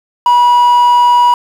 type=tone with quantisation; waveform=triangle; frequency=970 Hz; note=B5; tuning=31 cents flat; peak=-3 dBFS; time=0.26-1.34 s; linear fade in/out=2 ms; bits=5; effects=none